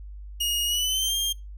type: tone with pitch glide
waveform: sawtooth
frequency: 2870 to 3203 Hz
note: F7 to G7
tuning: +47 to +37 cents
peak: -20 dBFS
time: 0.4-1.33 s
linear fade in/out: 10 ms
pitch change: +190 cents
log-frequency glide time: 0.66-1.15 s
effects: noise-tail reverb RT60 0.2 s tail -22 dB re dry + added 50 Hz sine -37 dBFS peak until 1.57 s